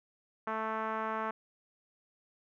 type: tone with low-pass filter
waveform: 5% pulse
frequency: 220 Hz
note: A3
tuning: in tune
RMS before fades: -35 dBFS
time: 0.47-1.31 s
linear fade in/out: 5 ms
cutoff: 1200 Hz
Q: 1.8
effects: none